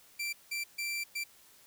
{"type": "tone bursts at uneven times", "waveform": "sawtooth", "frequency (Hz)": 2349, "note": "D7", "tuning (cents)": 0, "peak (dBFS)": -30, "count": 4, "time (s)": [[0.19, 0.33], [0.51, 0.64], [0.78, 1.04], [1.15, 1.24]], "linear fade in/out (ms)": 10, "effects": ["white hiss -60 dBFS RMS until 1.66 s"]}